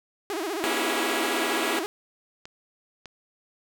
sawtooth tone with vibrato, 363.1 Hz, F#4, 33 cents flat, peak -24 dBFS, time 0.3-1.86 s, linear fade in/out 0 ms, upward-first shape sine, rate 15 Hz, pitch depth 260 cents each way
5% pulse chord, A# diminished, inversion none, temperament equal with one note detuned, 238.7 / 277.2 / 329.6 Hz, A#3 / C#4 / E4, +41 / 0 / 0 cents, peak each -19 dBFS, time 0.64-1.79 s, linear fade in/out 0 ms
click train, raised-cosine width 0.2 ms, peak -23 dBFS, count 4, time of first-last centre 1.25-3.057 s, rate 1.66 Hz
effects none

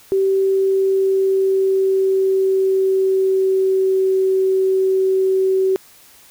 sine tone with pitch glide, 386.6 to 380.2 Hz, G4 to F#4, -24 to +47 cents, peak -13 dBFS, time 0.12-5.76 s, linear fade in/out 0 ms, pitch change -29 cents, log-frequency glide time 0.28-4.16 s, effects white hiss -47 dBFS RMS until 6.3 s

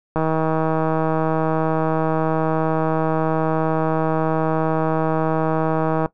click train, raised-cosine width 1 ms, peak -7 dBFS, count 939, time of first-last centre 0.16-6.059 s, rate 159 Hz, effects noise-tail reverb RT60 0.1 s tail -18 dB re dry

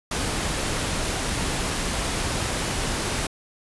pink noise, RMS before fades -26 dBFS, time 0.11-3.27 s, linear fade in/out 5 ms, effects resampled to 24000 Hz

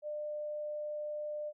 sine tone, 599 Hz, D5, 34 cents sharp, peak -36 dBFS, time 0.02-1.53 s, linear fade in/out 50 ms, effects none

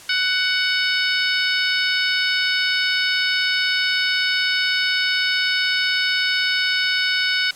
harmonic tone, 744 Hz, F#5, 9 cents sharp, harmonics 2 / 3 / 4 / 5 / 6 / 7, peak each -22 / -24 / -25 / -26 / -27 / -27 dBFS, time 0.09-7.51 s, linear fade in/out 5 ms, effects white hiss -42 dBFS RMS until 7.55 s + low-pass 10000 Hz 12 dB/octave

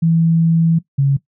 sine tone pair in turn, 164.81 / 138.59 Hz, E3 / C#3, 0 / 0 cents, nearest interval minor third, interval 300 cents, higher first, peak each -10 dBFS, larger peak neither, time 0.02-0.79 / 0.98-1.17 s, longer first, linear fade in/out 10 ms, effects noise-tail reverb RT60 0.1 s tail -17 dB re dry

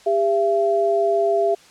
sine tone pair together, 400.9 / 674.2 Hz, G4 / E5, +39 / +39 cents, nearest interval major sixth, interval 900 cents, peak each -19 / -18 dBFS, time 0.06-1.55 s, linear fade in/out 10 ms, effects white hiss -49 dBFS RMS until 1.7 s + low-pass 7000 Hz 12 dB/octave

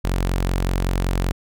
sawtooth tone, 45.28 Hz, F#1, 37 cents flat, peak -15 dBFS, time 0.04-1.32 s, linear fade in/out 10 ms, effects none

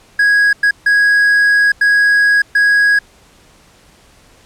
triangle tone bursts at uneven times, 1656 Hz, G#6, 5 cents flat, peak -6 dBFS, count 5, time 0.19-0.53 / 0.63-0.71 / 0.86-1.72 / 1.81-2.42 / 2.55-2.99 s, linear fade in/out 5 ms, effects pink hiss -47 dBFS RMS until 4.45 s + low-pass 10000 Hz 12 dB/octave

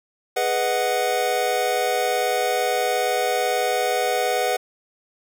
square chord, G# minor seventh, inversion none, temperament equal, 415.3 / 493.9 / 622.3 / 740 Hz, G#4 / B4 / D#5 / F#5, 0 / 0 / 0 / 0 cents, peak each -29 / -25 / -29 / -24 dBFS, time 0.36-4.57 s, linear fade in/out 10 ms, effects 9-bit

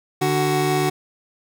25% pulse tone pair together, 148.06 / 373.1 Hz, D3 / F#4, +14 / +14 cents, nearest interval octave + major third, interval 1600 cents, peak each -18 / -16 dBFS, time 0.21-0.9 s, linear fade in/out 10 ms, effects none

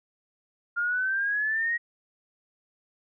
sine exponential sweep, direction up, 1400 to 1900 Hz, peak -24 dBFS, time 0.76-1.78 s, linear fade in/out 20 ms, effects none

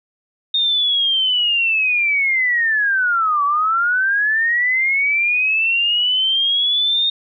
sine linear two-way sweep, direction down then up, 3689 to 1130 to 3689 Hz, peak -14 dBFS, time 0.54-7.1 s, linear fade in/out 5 ms, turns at 3.44 s, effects none

